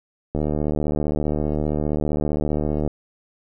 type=click train; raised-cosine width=2 ms; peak=-10 dBFS; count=191; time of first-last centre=0.35-2.877 s; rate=75.2 Hz; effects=none